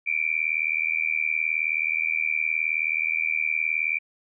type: tone with amplitude modulation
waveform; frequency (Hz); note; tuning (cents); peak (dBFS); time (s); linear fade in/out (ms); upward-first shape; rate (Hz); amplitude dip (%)
sine; 2349; D7; 0; -18; 0.06-3.99; 20; sine; 79.1; 100
effects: none